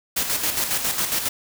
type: noise with tremolo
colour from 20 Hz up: white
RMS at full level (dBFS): -22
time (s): 0.16-1.29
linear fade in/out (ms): 10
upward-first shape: square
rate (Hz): 7.3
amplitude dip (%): 50
effects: none